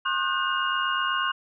sine tone cluster, 1073 / 1216 / 1463 / 1551 / 2842 Hz, C6 / D#6 / F#6 / G6 / F7, +43 / -40 / -20 / -19 / +30 cents, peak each -27 / -34 / -29 / -31 / -30 dBFS, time 0.05-1.32 s, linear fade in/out 10 ms, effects none

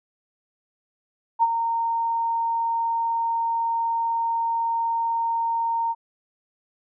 sine tone with ADSR envelope, 921 Hz, A#5, 21 cents flat, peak -13 dBFS, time 1.39-5.95 s, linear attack 37 ms, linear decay 38 ms, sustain -8 dB, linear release 42 ms, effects none

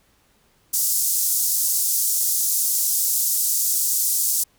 white band-pass noise, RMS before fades -21 dBFS, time 0.73-4.44 s, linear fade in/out 10 ms, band 5800 to 16000 Hz, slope 24 dB/octave, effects pink hiss -61 dBFS RMS until 4.58 s

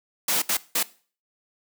white noise bursts at uneven times, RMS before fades -23 dBFS, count 3, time 0.28-0.42 / 0.49-0.57 / 0.75-0.83 s, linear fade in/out 5 ms, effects noise-tail reverb RT60 0.4 s tail -19 dB re dry + high-pass 200 Hz 12 dB/octave

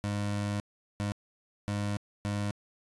25% pulse tone bursts at uneven times, 102.5 Hz, G#2, 22 cents flat, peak -26 dBFS, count 4, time 0.04-0.6 / 1-1.12 / 1.68-1.97 / 2.25-2.51 s, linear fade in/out 0 ms, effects resampled to 24000 Hz

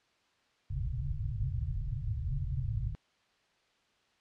white low-pass noise, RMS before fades -34 dBFS, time 0.7-2.95 s, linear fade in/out 0 ms, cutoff 140 Hz, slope 96 dB/octave, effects white hiss -70 dBFS RMS until 4.2 s + low-pass 4000 Hz 12 dB/octave

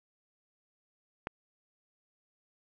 click, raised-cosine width 0.5 ms, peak -19 dBFS, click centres 1.271 s, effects none

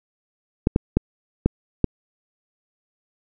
clicks, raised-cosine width 3 ms, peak -3 dBFS, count 5, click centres 0.671 / 0.761 / 0.97 / 1.46 / 1.843 s, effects none

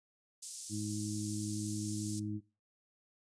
pink high-pass noise, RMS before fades -43 dBFS, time 0.42-2.2 s, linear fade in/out 10 ms, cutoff 5500 Hz, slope 24 dB/octave
harmonic tone, 105.2 Hz, G#2, 23 cents sharp, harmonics 1 / 2 / 3, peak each -40 / -40 / -40 dBFS, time 0.69-2.41 s, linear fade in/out 50 ms
effects noise-tail reverb RT60 0.3 s tail -21 dB re dry + resampled to 22050 Hz

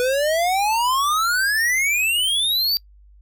square exponential sweep, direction up, 487.6 to 4699 Hz, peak -18 dBFS, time 0-2.77 s, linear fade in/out 0 ms, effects noise-tail reverb RT60 0.1 s tail -24 dB re dry + added 50 Hz sine -46 dBFS peak until 3.21 s

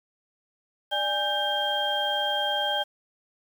sine tone cluster, 593 / 823 / 1564 / 3201 Hz, D5 / G#5 / G6 / G7, +17 / -16 / -4 / +36 cents, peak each -31 / -29 / -32 / -27 dBFS, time 0.91-2.84 s, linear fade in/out 20 ms, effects 8-bit

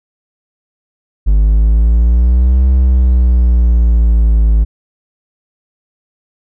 triangle exponential two-way sweep, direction up then down, 49.97 to 65 to 53.4 Hz, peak -4 dBFS, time 1.26-4.65 s, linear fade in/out 20 ms, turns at 2.67 s, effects none

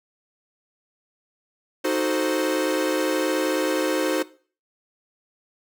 45% pulse chord, D# diminished seventh, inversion none, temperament equal, 311.1 / 370 / 440 / 523.3 Hz, D#4 / F#4 / A4 / C5, 0 / 0 / 0 / 0 cents, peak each -26 / -26 / -30 / -26 dBFS, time 1.84-4.23 s, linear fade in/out 10 ms, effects noise-tail reverb RT60 0.4 s tail -18 dB re dry

